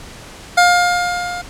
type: tone with level ramp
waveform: 25% pulse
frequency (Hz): 708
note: F5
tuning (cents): +23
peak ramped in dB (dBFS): -3 to -20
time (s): 0.57-1.42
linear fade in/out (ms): 10
effects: pink hiss -36 dBFS RMS until 1.49 s + low-pass 9000 Hz 12 dB/octave